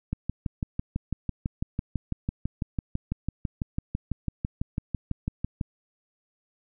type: click train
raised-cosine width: 5 ms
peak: -15 dBFS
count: 34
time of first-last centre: 0.13-5.612 s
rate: 6.02 Hz
effects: none